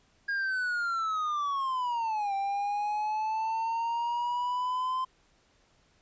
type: linear two-way sweep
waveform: triangle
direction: down then up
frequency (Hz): 1633 to 784 to 1037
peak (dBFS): -26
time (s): 0.28-5.05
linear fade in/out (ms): 10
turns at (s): 2.34
effects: pink hiss -66 dBFS RMS until 6.01 s + resampled to 16000 Hz